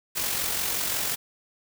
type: noise with amplitude modulation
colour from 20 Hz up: white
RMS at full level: -26 dBFS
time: 0.15-1.16 s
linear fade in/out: 20 ms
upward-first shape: sine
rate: 45.6 Hz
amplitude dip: 40%
effects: none